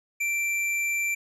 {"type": "tone with hard clipping", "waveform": "sine", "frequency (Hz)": 2349, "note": "D7", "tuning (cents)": 0, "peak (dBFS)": -26, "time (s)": [0.2, 1.15], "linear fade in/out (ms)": 10, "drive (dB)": 11, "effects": ["resampled to 32000 Hz"]}